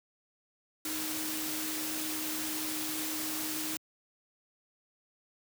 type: tone in noise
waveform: sine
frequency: 311.1 Hz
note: D#4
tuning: in tune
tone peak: -39 dBFS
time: 0.85-3.77 s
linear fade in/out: 2 ms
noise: white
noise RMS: -36 dBFS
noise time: 0.85-3.77 s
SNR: -6 dB
effects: high-pass 100 Hz 12 dB/octave

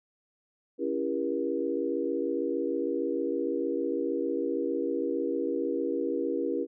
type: chord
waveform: sine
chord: C# diminished seventh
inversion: none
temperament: just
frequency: 277.2 / 332.6 / 399.1 / 479 Hz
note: C#4 / E4 / G4 / Bb4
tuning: 0 / +16 / +31 / +47 cents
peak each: -33 / -32 / -33 / -32 dBFS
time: 0.78-6.67 s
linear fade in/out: 50 ms
effects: none

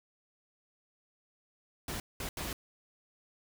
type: noise bursts at uneven times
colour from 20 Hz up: pink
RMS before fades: -38 dBFS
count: 3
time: 1.88-2 / 2.2-2.29 / 2.37-2.53 s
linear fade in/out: 2 ms
effects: none

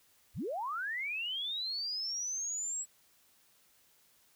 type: linear sweep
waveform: sine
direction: up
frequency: 38.98 to 7800 Hz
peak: -34 dBFS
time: 0.34-2.86 s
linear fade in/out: 50 ms
effects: white hiss -67 dBFS RMS until 4.35 s

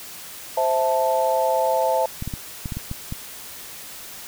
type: chord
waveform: sine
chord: A minor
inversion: first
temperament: equal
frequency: 523.3 / 659.3 / 880 Hz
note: C5 / E5 / A5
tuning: 0 / 0 / 0 cents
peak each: -22 dBFS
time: 0.57-2.06 s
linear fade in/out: 5 ms
type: clicks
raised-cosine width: 5 ms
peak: -16 dBFS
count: 8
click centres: 2.224 / 2.276 / 2.338 / 2.658 / 2.722 / 2.77 / 2.914 / 3.124 s
effects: white hiss -38 dBFS RMS until 4.27 s

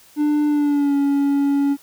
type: tone with pitch glide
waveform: triangle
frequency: 297.1 to 281.4 Hz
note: D4 to C#4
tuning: +20 to +26 cents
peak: -13 dBFS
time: 0.16-1.77 s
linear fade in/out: 50 ms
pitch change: -94 cents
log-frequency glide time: 0.47-0.95 s
effects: white hiss -50 dBFS RMS until 1.82 s

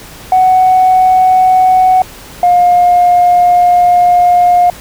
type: tone pair in turn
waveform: sine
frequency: 744 / 710.5 Hz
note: F#5 / F5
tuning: +9 / +30 cents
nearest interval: minor second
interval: 79 cents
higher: first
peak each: -3 dBFS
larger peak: neither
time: 0.32-2.02 / 2.43-4.7 s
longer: second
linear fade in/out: 2 ms
effects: tanh soft clip ceiling 0 dBFS + pink hiss -32 dBFS RMS until 4.8 s

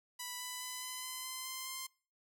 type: tone with pitch steps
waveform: 5% pulse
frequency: 987.8 / 996.4 / 1005.1 / 1013.8 / 1022.6 / 1031.5 / 1040.5 / 1049.6 Hz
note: B5 / B5 / B5 / B5 / C6 / C6 / C6 / C6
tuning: 0 / +15 / +30 / +45 / -40 / -25 / -10 / +5 cents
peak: -29 dBFS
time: 0.19-1.87 s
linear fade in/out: 10 ms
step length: 210 ms
effects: noise-tail reverb RT60 0.4 s tail -24 dB re dry

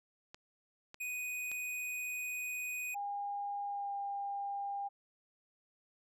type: clicks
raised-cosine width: 0.2 ms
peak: -31 dBFS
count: 3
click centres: 0.345 / 0.944 / 1.516 s
type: tone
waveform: square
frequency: 2489 Hz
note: D#7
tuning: in tune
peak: -38 dBFS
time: 1-2.95 s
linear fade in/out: 10 ms
type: tone with pitch glide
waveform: sine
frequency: 810 to 801.6 Hz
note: G#5 to G5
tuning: -43 to +38 cents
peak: -36 dBFS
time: 2.94-4.89 s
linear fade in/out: 20 ms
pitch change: -19 cents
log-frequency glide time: 3.66-3.93 s
effects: none

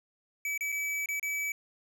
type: tone with dropouts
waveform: square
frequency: 2293 Hz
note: D7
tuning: 42 cents flat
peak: -31 dBFS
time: 0.45-1.52 s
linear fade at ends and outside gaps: 2 ms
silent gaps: 0.577-0.608 / 0.72-0.724 / 1.059-1.087 / 1.197-1.228 s
effects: none

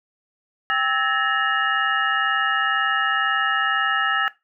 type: tone cluster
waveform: sine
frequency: 790 / 1304 / 1698 / 1840 / 2848 Hz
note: G5 / E6 / G#6 / A#6 / F7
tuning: +13 / -19 / +38 / -23 / +33 cents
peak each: -28 / -22 / -23 / -26 / -29 dBFS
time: 0.7-4.28 s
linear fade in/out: 0 ms
effects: noise-tail reverb RT60 0.2 s tail -17 dB re dry

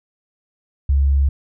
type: tone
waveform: sine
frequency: 69.3 Hz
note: C#2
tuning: in tune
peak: -12 dBFS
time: 0.89-1.29 s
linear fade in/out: 5 ms
effects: none

